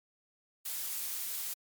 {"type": "noise", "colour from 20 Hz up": "blue", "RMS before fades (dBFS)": -37, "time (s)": [0.65, 1.54], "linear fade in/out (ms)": 10, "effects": ["MP3 96 kbps"]}